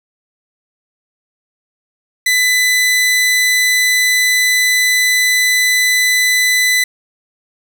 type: tone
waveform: sawtooth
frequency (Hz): 2000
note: B6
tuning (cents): +21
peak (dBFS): -7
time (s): 2.26-6.84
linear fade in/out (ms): 5
effects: none